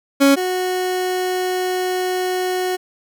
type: tone pair in turn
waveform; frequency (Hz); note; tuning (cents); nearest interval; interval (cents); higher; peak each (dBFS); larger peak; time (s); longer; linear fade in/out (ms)
30% pulse; 277.2 / 367.1; C#4 / F#4; 0 / -14; perfect fourth; 486; second; -7 / -16; first; 0.2-0.36 / 0.36-2.77; second; 20
effects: none